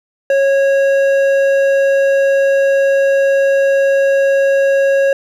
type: tone with hard clipping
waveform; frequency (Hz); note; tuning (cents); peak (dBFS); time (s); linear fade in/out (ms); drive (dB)
triangle; 549; C#5; -17; -11; 0.3-5.13; 2; 12
effects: none